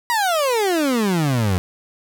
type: exponential sweep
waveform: 30% pulse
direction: down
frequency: 979 to 86.4 Hz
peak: -14 dBFS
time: 0.1-1.58 s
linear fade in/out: 0 ms
effects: none